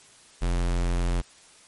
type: tone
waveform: square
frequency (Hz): 43.65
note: F1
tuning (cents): 0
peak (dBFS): -23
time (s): 0.41-1.22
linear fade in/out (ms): 20
effects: white hiss -53 dBFS RMS until 1.67 s + MP3 48 kbps